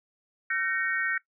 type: tone cluster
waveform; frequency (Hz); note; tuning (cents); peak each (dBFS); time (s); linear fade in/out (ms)
sine; 1362 / 1538 / 1854 / 2230; F6 / G6 / A#6 / C#7; -44 / -33 / -10 / +10; -35 / -29 / -30 / -34; 0.5-1.18; 5
effects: noise-tail reverb RT60 0.1 s tail -18 dB re dry